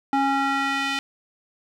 square tone with band-pass filter sweep, 274.4 Hz, C#4, 17 cents flat, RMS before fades -23 dBFS, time 0.13-0.99 s, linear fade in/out 0 ms, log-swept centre 820 to 2800 Hz, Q 1.3, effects none

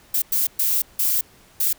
violet noise bursts at uneven times, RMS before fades -20 dBFS, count 5, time 0.14-0.22 / 0.32-0.47 / 0.59-0.82 / 0.99-1.21 / 1.6-1.73 s, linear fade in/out 5 ms, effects pink hiss -52 dBFS RMS until 1.78 s

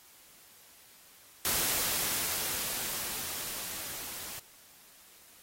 white noise with level ramp, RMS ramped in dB -29 to -42 dBFS, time 1.45-4.39 s, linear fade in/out 0 ms, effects white hiss -57 dBFS RMS until 5.42 s + AAC 48 kbps

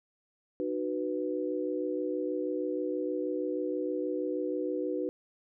sine chord, B major, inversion first, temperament equal with one note detuned, 303.7 / 370 / 493.9 Hz, D#4 / F#4 / B4, -42 / 0 / 0 cents, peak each -34 dBFS, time 0.6-5.09 s, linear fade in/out 0 ms, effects none

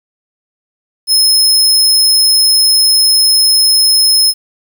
sawtooth tone, 5170 Hz, E8, 34 cents flat, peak -4 dBFS, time 1.07-4.34 s, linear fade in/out 50 ms, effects 7-bit

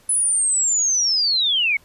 sine linear sweep, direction down, 10180 to 2161 Hz, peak -16 dBFS, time 0.09-1.77 s, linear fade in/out 5 ms, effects pink hiss -54 dBFS RMS until 1.84 s + resampled to 32000 Hz

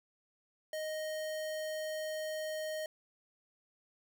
square tone, 622.3 Hz, D#5, in tune, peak -37 dBFS, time 0.73-2.86 s, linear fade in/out 2 ms, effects none

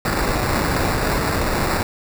pink noise with sample-and-hold, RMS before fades -20 dBFS, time 0.05-1.83 s, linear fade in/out 2 ms, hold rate 3150 Hz, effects none

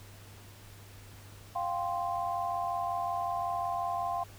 sine chord, F suspended second, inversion none, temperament equal, 698.5 / 784 / 1046.5 Hz, F5 / G5 / C6, 0 / 0 / 0 cents, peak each -33 / -36 / -35 dBFS, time 1.55-4.24 s, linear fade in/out 10 ms, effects added 100 Hz sine -51 dBFS peak until 4.38 s + pink hiss -54 dBFS RMS until 4.38 s

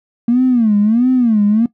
triangle tone with vibrato, 229.7 Hz, A#3, 25 cents flat, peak -5 dBFS, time 0.28-1.66 s, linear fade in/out 5 ms, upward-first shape sine, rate 1.5 Hz, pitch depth 200 cents each way, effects noise-tail reverb RT60 0.1 s tail -21 dB re dry + tanh soft clip ceiling -7 dBFS

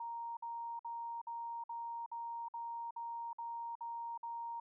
sine tone bursts, 932.3 Hz, A#5, in tune, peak -40 dBFS, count 11, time 0-4.6 s, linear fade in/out 5 ms, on 370 ms, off 53 ms, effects none

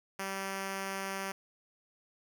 5% pulse tone, 194 Hz, G3, 18 cents flat, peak -24 dBFS, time 0.19-1.32 s, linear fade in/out 5 ms, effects none

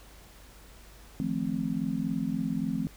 sine chord, F dominant seventh, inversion third, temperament just, 157.15 / 174.61 / 218.3 / 261.9 Hz, Eb3 / F3 / A3 / C4, +18 / 0 / -13 / +2 cents, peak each -37 / -33 / -32 / -32 dBFS, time 1.2-2.87 s, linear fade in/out 0 ms, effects added 50 Hz sine -52 dBFS peak until 2.96 s + pink hiss -54 dBFS RMS until 2.96 s

